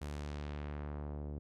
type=tone with low-pass filter sweep; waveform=sawtooth; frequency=73.42 Hz; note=D2; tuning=in tune; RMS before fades=-42 dBFS; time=0.01-1.39 s; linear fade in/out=10 ms; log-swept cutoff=12000 to 430 Hz; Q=0.9; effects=none